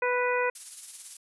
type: harmonic tone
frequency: 493.7 Hz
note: B4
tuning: 1 cent flat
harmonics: 1 / 2 / 3 / 4 / 5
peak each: -27 / -30 / -32 / -33 / -34 dBFS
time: 0.02-0.5 s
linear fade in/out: 5 ms
type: noise with tremolo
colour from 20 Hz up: violet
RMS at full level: -35 dBFS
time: 0.55-1.17 s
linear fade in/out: 5 ms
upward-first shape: sine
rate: 18 Hz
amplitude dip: 45%
effects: resampled to 24000 Hz